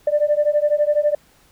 sine beating tone pair, 587.3 / 599.3 Hz, D5 / D5, 0 / +35 cents, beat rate 12 Hz, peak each -17 dBFS, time 0.07-1.15 s, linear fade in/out 5 ms, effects tanh soft clip ceiling -8 dBFS + pink hiss -55 dBFS RMS until 1.51 s

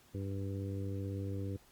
harmonic tone, 98 Hz, G2, in tune, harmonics 1 / 2 / 3 / 4 / 5, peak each -37 / -46 / -44 / -48 / -48 dBFS, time 0.14-1.57 s, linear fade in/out 10 ms, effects pink hiss -64 dBFS RMS until 1.71 s + Opus 48 kbps

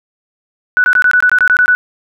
sine tone bursts, 1483 Hz, F#6, 4 cents sharp, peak -6 dBFS, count 11, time 0.77-1.75 s, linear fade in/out 0 ms, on 70 ms, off 21 ms, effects none

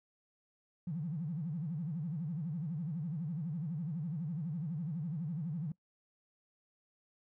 triangle tone with vibrato, 160.1 Hz, D#3, 50 cents sharp, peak -31 dBFS, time 0.87-5.72 s, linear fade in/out 5 ms, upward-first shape sine, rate 12 Hz, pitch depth 220 cents each way, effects noise-tail reverb RT60 0.1 s tail -25 dB re dry + tanh soft clip ceiling -33 dBFS

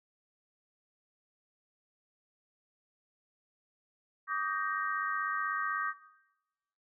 sine chord, Eb major seventh, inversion third, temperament equal with one note detuned, 1148.5 / 1244.5 / 1568 / 1864.7 Hz, D6 / Eb6 / G6 / Bb6, -39 / 0 / 0 / 0 cents, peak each -34 / -36 / -37 / -38 dBFS, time 4.27-5.94 s, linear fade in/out 50 ms, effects noise-tail reverb RT60 1.0 s tail -18 dB re dry

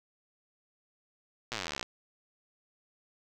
slowing click train, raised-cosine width 0.2 ms, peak -17 dBFS, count 27, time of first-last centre 1.52-1.828 s, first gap 8 ms, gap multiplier 1.03, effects none

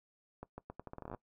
accelerating click train, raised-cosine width 1 ms, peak -30 dBFS, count 15, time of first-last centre 0.43-1.147 s, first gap 150 ms, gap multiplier 0.8, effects noise-tail reverb RT60 0.1 s tail -19 dB re dry

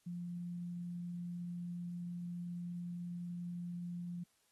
sine tone, 174.61 Hz, F3, in tune, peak -40 dBFS, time 0.06-4.24 s, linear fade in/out 10 ms, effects white hiss -75 dBFS RMS until 4.51 s + AAC 32 kbps

